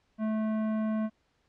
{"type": "tone with tanh clipping", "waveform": "triangle", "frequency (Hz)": 217.6, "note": "A3", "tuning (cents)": -19, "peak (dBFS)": -29, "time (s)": [0.18, 1.1], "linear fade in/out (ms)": 50, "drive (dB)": 18, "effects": ["pink hiss -72 dBFS RMS until 1.48 s", "low-pass 5000 Hz 12 dB/octave"]}